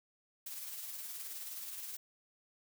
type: noise with tremolo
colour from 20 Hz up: blue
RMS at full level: -43 dBFS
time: 0.46-1.97 s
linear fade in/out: 5 ms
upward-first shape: sine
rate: 19 Hz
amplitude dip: 35%
effects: none